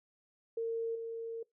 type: tone with level steps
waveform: sine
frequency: 456.9 Hz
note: A#4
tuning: 35 cents flat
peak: -32 / -37 dBFS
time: 0.57-1.43 s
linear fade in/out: 5 ms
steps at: 0.95 s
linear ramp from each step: 5 ms
effects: noise-tail reverb RT60 0.2 s tail -23 dB re dry